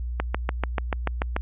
click train, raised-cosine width 0.5 ms, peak -9 dBFS, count 9, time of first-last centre 0.2-1.364 s, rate 6.87 Hz, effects added 60 Hz sine -27 dBFS peak until 1.41 s + resampled to 8000 Hz

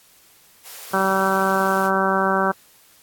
white high-pass noise, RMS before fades -38 dBFS, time 0.63-1.91 s, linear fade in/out 50 ms, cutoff 390 Hz, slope 96 dB/octave
harmonic tone, 192.1 Hz, G3, 35 cents flat, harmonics 1 / 2 / 3 / 4 / 5 / 6 / 7 / 8, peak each -25 / -25 / -25 / -25 / -25 / -25 / -25 / -25 dBFS, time 0.93-2.52 s, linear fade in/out 10 ms
effects white hiss -53 dBFS RMS until 3.02 s + AAC 64 kbps

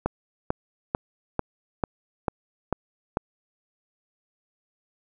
click train, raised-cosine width 1 ms, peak -9 dBFS, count 8, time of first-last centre 0.06-3.171 s, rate 2.25 Hz, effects none

